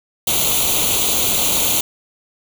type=noise with comb filter; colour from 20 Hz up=white; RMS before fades=-17 dBFS; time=0.27-1.81 s; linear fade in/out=5 ms; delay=0.29 ms; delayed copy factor=+0.8; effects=none